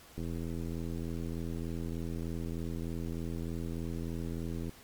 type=click train; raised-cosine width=3 ms; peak=-26 dBFS; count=377; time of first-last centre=0.18-4.694 s; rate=83.3 Hz; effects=pink hiss -55 dBFS RMS until 4.83 s + MP3 96 kbps